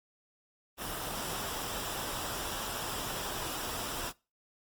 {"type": "noise with comb filter", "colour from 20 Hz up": "pink", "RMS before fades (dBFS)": -37, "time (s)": [0.77, 4.13], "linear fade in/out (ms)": 50, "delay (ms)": 0.46, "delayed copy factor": -0.5, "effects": ["noise-tail reverb RT60 0.3 s tail -23 dB re dry", "Opus 24 kbps"]}